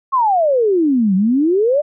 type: exponential two-way sweep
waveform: sine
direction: down then up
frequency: 1108.7 to 182.5 to 617 Hz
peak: -11 dBFS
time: 0.12-1.82 s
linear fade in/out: 20 ms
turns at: 1.15 s
effects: none